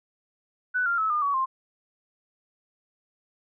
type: tone with pitch steps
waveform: sine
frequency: 1491 / 1391.2 / 1298 / 1211.1 / 1130 / 1054.3 Hz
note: F#6 / F6 / E6 / D#6 / C#6 / C6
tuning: +13 / -7 / -27 / -47 / +33 / +13 cents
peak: -22 dBFS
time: 0.74-1.46 s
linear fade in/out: 20 ms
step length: 120 ms
effects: none